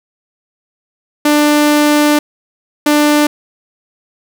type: tone pair in turn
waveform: sawtooth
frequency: 296.5 / 296.5 Hz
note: D4 / D4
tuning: +17 / +17 cents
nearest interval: unison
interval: 0 cents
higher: neither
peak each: -4 dBFS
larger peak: neither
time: 1.25-2.19 / 2.86-3.27 s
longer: first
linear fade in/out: 5 ms
effects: none